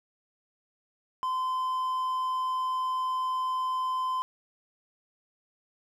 triangle tone, 1028 Hz, C6, 31 cents flat, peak -25 dBFS, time 1.23-4.22 s, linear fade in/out 0 ms, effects none

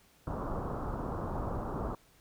pink low-pass noise, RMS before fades -36 dBFS, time 0.27-1.95 s, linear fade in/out 2 ms, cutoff 1300 Hz, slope 48 dB/octave, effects pink hiss -64 dBFS RMS until 2.2 s

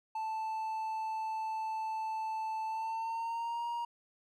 triangle tone with pitch glide, 880 to 943.2 Hz, A5 to A#5, 0 to +20 cents, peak -32 dBFS, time 0.15-3.85 s, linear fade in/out 5 ms, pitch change +120 cents, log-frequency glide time 2.66-3.66 s, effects none

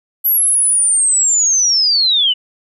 sine linear sweep, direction down, 11840 to 2900 Hz, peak -10 dBFS, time 0.24-2.34 s, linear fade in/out 20 ms, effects none

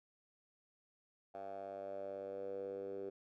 10% pulse tone with band-pass filter sweep, 98 Hz, G2, in tune, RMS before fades -45 dBFS, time 1.34-3.1 s, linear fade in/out 10 ms, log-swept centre 720 to 420 Hz, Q 6, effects none

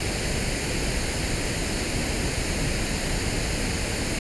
pink noise with comb filter, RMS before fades -26 dBFS, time 0-4.19 s, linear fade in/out 5 ms, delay 0.43 ms, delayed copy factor +0.55, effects resampled to 24000 Hz

